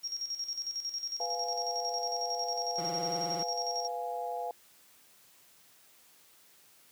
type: tone with tremolo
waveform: sine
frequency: 5588 Hz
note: F8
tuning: in tune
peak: -32 dBFS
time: 0.03-3.88 s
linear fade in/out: 20 ms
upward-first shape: square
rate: 11 Hz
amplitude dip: 65%
type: chord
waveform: sine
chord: F diminished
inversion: second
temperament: equal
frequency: 493.9 / 698.5 / 830.6 Hz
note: Cb5 / F5 / Ab5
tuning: 0 / 0 / 0 cents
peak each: -39 / -36 / -39 dBFS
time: 1.2-4.51 s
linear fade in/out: 2 ms
type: tone with vibrato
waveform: 20% pulse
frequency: 170 Hz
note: F3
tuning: 46 cents flat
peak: -34 dBFS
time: 2.78-3.43 s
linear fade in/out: 2 ms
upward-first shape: triangle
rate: 19 Hz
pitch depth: 160 cents each way
effects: white hiss -61 dBFS RMS until 6.91 s + high-pass 100 Hz 12 dB/octave